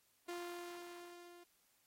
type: tone with level ramp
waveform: sawtooth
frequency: 349.2 Hz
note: F4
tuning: in tune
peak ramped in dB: -38 to -53 dBFS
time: 0.28-1.44 s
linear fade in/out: 10 ms
effects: white hiss -75 dBFS RMS until 1.86 s + AAC 48 kbps